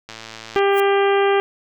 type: click train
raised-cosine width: 0.2 ms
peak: -17 dBFS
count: 57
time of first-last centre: 0.09-0.59 s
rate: 112 Hz
type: harmonic tone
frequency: 397.3 Hz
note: G4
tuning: 23 cents sharp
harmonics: 1 / 2 / 3 / 4 / 5 / 6 / 7 / 8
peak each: -15 / -21 / -25 / -27 / -29 / -31 / -32 / -33 dBFS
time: 0.56-1.4 s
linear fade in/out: 0 ms
type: noise with exponential growth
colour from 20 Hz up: violet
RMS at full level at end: -27 dBFS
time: 0.69-0.8 s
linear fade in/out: 1 ms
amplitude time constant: 22 ms
effects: none